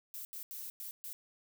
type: noise bursts at uneven times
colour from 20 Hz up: violet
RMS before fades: -44 dBFS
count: 5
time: 0.14-0.25 / 0.33-0.43 / 0.51-0.7 / 0.8-0.91 / 1.04-1.13 s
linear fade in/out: 0 ms
effects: none